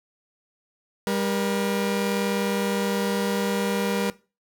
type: tone pair together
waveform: sawtooth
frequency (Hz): 198.96 / 477.6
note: G3 / A#4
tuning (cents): +26 / +42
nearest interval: octave + minor third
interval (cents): 1516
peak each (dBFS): -21 / -23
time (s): 1.07-4.1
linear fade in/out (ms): 0
effects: noise-tail reverb RT60 0.3 s tail -19 dB re dry